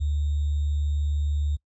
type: tone with sample-and-hold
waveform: sine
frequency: 73.42 Hz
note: D2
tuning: in tune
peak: -22 dBFS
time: 0-1.57 s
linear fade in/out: 20 ms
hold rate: 3675 Hz
effects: noise-tail reverb RT60 0.1 s tail -24 dB re dry + resampled to 22050 Hz